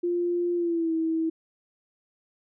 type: tone with pitch glide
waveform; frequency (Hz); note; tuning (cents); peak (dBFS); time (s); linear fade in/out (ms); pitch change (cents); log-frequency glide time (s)
sine; 349.2 to 323.9; F4 to E4; 0 to -30; -23; 0.03-1.3; 10; -130; 0.55-0.93
effects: none